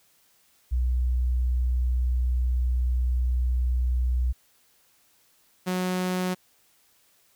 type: tone pair in turn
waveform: sine / sawtooth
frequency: 61.9 / 183.04 Hz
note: B1 / F#3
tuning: +5 / -18 cents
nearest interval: octave + perfect fifth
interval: 1877 cents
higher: second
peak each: -21 dBFS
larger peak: neither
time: 0.71-4.33 / 5.66-6.35 s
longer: first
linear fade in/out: 20 ms
effects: white hiss -63 dBFS RMS until 7.35 s